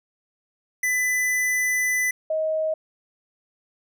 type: tone pair in turn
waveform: square / sine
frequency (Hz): 2000 / 630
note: B6 / D#5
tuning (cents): +21 / +21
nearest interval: octave + minor sixth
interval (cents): 2000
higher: first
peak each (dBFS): -21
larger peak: neither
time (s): 0.83-2.11 / 2.3-2.74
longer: first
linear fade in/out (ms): 5
effects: none